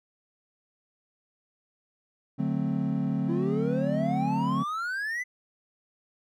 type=chord; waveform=triangle; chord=D dominant seventh; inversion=none; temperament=equal with one note detuned; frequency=146.83 / 183.08 / 220 / 261.6 Hz; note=D3 / F#3 / A3 / C4; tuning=0 / -18 / 0 / 0 cents; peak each=-29 dBFS; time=2.38-4.64 s; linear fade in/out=20 ms
type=exponential sweep; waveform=triangle; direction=up; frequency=327 to 2042 Hz; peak=-27 dBFS; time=3.28-5.24 s; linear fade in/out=20 ms
effects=none